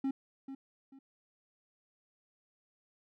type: tone with echo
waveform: triangle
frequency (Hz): 270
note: C#4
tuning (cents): -45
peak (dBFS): -28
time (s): 0.04-0.11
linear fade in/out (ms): 5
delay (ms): 440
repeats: 2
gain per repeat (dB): -11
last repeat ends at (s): 0.99
effects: none